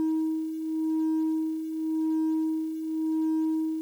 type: beating tone pair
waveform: sine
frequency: 316.5 / 317.4 Hz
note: D#4 / D#4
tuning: +30 / +35 cents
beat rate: 0.9 Hz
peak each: -30 / -24 dBFS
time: 0-3.81 s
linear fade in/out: 0 ms
effects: tanh soft clip ceiling -22 dBFS + 9-bit